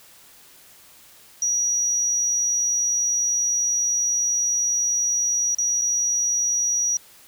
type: tone with dropouts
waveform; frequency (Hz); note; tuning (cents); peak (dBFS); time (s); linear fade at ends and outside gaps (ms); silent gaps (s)
sine; 5790; F#8; -38; -19; 1.42-6.97; 2; 5.548-5.584 / 5.814-5.818
effects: white hiss -50 dBFS RMS until 7.27 s